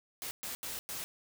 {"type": "noise bursts at uneven times", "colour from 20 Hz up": "white", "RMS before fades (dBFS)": -40, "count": 4, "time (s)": [[0.22, 0.31], [0.43, 0.55], [0.63, 0.79], [0.89, 1.04]], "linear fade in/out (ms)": 0, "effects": []}